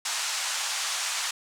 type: band-pass noise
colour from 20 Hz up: white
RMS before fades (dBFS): -30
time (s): 0.05-1.31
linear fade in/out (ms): 5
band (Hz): 760 to 8000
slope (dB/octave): 24
effects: none